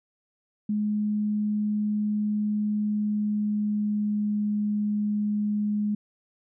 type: tone with pitch glide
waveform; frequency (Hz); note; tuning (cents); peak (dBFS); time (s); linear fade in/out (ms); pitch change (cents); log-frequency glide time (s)
sine; 210 to 208.7; G#3 to G#3; +19 to +9; -23; 0.69-5.95; 5; -10; 2.84-4.41
effects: none